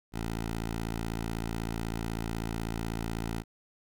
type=tone; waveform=10% pulse; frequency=56.1 Hz; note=A1; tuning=34 cents sharp; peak=-24 dBFS; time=0.12-3.44 s; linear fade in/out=50 ms; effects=none